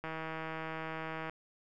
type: click train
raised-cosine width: 0.5 ms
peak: -25 dBFS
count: 202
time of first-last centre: 0.04-1.296 s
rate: 160 Hz
effects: none